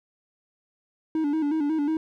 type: tone with vibrato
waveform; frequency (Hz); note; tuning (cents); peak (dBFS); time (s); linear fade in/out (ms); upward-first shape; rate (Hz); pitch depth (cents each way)
triangle; 302.7; D#4; -48; -20; 1.15-1.97; 2; square; 5.5; 81
effects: none